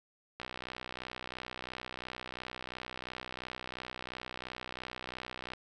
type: click train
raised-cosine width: 0.3 ms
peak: -24 dBFS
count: 324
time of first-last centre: 0.4-5.535 s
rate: 62.9 Hz
effects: none